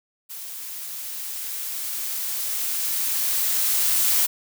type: noise with level ramp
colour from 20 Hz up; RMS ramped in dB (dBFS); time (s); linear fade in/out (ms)
blue; -36 to -19; 0.29-4.27; 20
effects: none